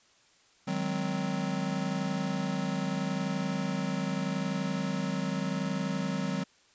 square chord, Ab dominant seventh, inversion second, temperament just, 155.74 / 186.89 / 207.7 / 259.6 Hz, Eb3 / Gb3 / Ab3 / C4, +2 / +18 / 0 / -13 cents, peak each -37 / -33 / -38 / -37 dBFS, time 0.67-6.44 s, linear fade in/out 10 ms, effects white hiss -63 dBFS RMS until 6.74 s + resampled to 16000 Hz

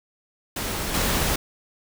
pink noise with level steps, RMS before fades -28 / -23 dBFS, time 0.56-1.36 s, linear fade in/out 5 ms, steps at 0.94 s, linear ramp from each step 2 ms, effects none

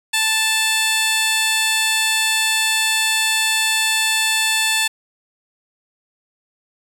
15% pulse tone with band-pass filter, 880 Hz, A5, in tune, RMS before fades -18 dBFS, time 0.13-4.88 s, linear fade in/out 10 ms, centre 6700 Hz, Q 0.55, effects 7-bit

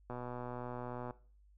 click train, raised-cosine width 1 ms, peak -29 dBFS, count 125, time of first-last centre 0.1-1.108 s, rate 123 Hz, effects noise-tail reverb RT60 0.4 s tail -18 dB re dry + added 50 Hz sine -61 dBFS peak until 1.57 s

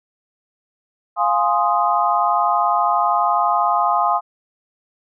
sine chord, F minor seventh, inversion none, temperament equal, 698.5 / 830.6 / 1046.5 / 1244.5 Hz, F5 / Ab5 / C6 / Eb6, 0 / 0 / 0 / 0 cents, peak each -20 dBFS, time 1.16-4.21 s, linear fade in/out 50 ms, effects none

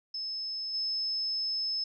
sine tone with level steps, 5220 Hz, E8, 18 cents flat, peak -33 / -29 dBFS, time 0.14-1.84 s, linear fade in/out 5 ms, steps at 0.73 s, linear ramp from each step 20 ms, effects none

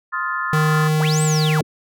sine chord, F dominant seventh, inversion second, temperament just, 1047.7 / 1257.2 / 1396.9 / 1746.1 Hz, C6 / Eb6 / F6 / A6, +2 / +18 / 0 / -14 cents, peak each -26 dBFS, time 0.12-0.89 s, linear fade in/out 20 ms
square tone, 154.6 Hz, D#3, 11 cents flat, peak -16 dBFS, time 0.53-1.61 s, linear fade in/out 2 ms
sine linear two-way sweep, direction up then down, 87.31 to 8330 to 87.31 Hz, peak -23 dBFS, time 0.99-1.63 s, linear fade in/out 20 ms, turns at 1.22 s
effects none

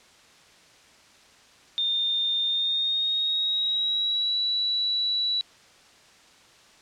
sine tone with pitch glide, 3627 to 3932 Hz, A#7 to B7, -48 to -8 cents, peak -22 dBFS, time 1.78-5.41 s, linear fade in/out 0 ms, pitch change +140 cents, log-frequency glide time 2.45-4.38 s, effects white hiss -54 dBFS RMS until 6.81 s + low-pass 6000 Hz 12 dB/octave

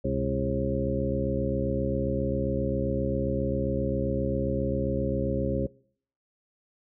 harmonic tone with a mistuned harmonic, 67.5 Hz, C#2, 45 cents flat, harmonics 1 / 2 / 3 / 4 / 5 / 6 / 8, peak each -33 / -32 / -33 / -33 / -36 / -34 / -30 dBFS, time 0.04-5.67 s, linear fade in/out 10 ms, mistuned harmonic 2, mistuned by -110 cents, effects noise-tail reverb RT60 0.6 s tail -24 dB re dry

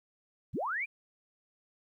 sine linear sweep, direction up, 46 to 2473 Hz, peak -31 dBFS, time 0.53-0.86 s, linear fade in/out 20 ms, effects 12-bit

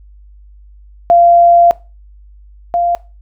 sine tone pair in turn, 690 / 694 Hz, F5 / F5, -21 / -11 cents, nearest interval unison, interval 10 cents, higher second, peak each -4 / -10 dBFS, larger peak first, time 1.1-1.71 / 2.74-2.95 s, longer first, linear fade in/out 0 ms, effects noise-tail reverb RT60 0.3 s tail -21 dB re dry + added 50 Hz sine -37 dBFS peak until 3.21 s

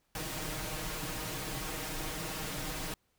pink noise with comb filter, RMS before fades -38 dBFS, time 0.15-2.94 s, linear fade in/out 2 ms, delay 6.4 ms, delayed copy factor +1, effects pink hiss -75 dBFS RMS until 3.18 s

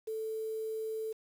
sine tone with quantisation, 440 Hz, A4, in tune, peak -34 dBFS, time 0.07-1.13 s, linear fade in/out 10 ms, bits 9, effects none

